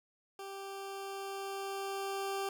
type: tone with level ramp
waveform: 20% pulse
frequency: 392 Hz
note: G4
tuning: in tune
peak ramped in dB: -38 to -29 dBFS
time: 0.39-2.49 s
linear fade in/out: 2 ms
effects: none